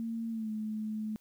sine tone with pitch glide, 228 to 215.7 Hz, A#3 to A3, -38 to -34 cents, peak -33 dBFS, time 0-1.16 s, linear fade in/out 0 ms, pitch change -96 cents, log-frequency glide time 0.3-0.5 s, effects white hiss -69 dBFS RMS until 1.2 s

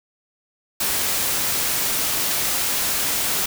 white noise, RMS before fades -22 dBFS, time 0.8-3.46 s, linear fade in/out 5 ms, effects none

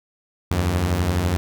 sawtooth beating tone pair, 77.78 / 89.78 Hz, D#2 / F2, 0 / +48 cents, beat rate 12 Hz, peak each -21 / -16 dBFS, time 0.51-1.37 s, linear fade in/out 0 ms, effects none

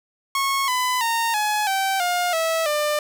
sawtooth tone with pitch steps, 1095 / 1004.1 / 920.8 / 844.4 / 774.3 / 710 / 651.1 / 597.1 Hz, C#6 / B5 / A#5 / G#5 / G5 / F5 / E5 / D5, -22 / +28 / -22 / +29 / -22 / +28 / -22 / +29 cents, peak -16 dBFS, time 0.35-2.99 s, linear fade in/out 2 ms, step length 330 ms, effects none

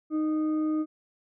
sine tone with frequency modulation, 310 Hz, D#4, 6 cents flat, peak -24 dBFS, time 0.1-0.86 s, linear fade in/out 50 ms, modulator 924 Hz, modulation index 0.26, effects none

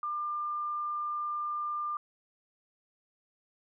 sine tone, 1197 Hz, D6, 33 cents sharp, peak -31 dBFS, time 0.03-1.97 s, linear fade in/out 2 ms, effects none

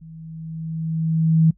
sine tone with level ramp, 161.1 Hz, E3, 39 cents flat, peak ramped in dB -38 to -10 dBFS, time 0.01-1.51 s, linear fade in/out 10 ms, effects noise-tail reverb RT60 0.1 s tail -22 dB re dry + added 50 Hz sine -53 dBFS peak until 1.57 s

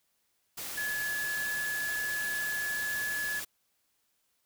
sine tone in noise, 1705 Hz, G#6, 45 cents sharp, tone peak -31 dBFS, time 0.77-3.4 s, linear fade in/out 10 ms, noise white, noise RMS -39 dBFS, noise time 0.57-3.45 s, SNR +5 dB, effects white hiss -75 dBFS RMS until 4.45 s

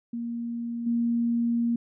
sine tone with level steps, 234.8 Hz, A#3, 13 cents sharp, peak -29 / -22 dBFS, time 0.13-1.76 s, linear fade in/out 5 ms, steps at 0.86 s, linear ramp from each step 10 ms, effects none

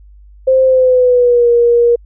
sine tone with pitch glide, 523.3 to 474.4 Hz, C5 to A#4, 0 to +30 cents, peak -6 dBFS, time 0.47-1.96 s, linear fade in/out 10 ms, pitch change -170 cents, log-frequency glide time 0.65-1.49 s, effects added 50 Hz sine -37 dBFS peak until 2.05 s

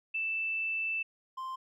sine / triangle tone pair in turn, 2648 / 1045.7 Hz, E7 / C6, +7 / -1 cents, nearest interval octave + major third, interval 1608 cents, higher first, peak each -30 / -34 dBFS, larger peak first, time 0.14-1.03 / 1.37-1.56 s, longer first, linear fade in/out 10 ms, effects none

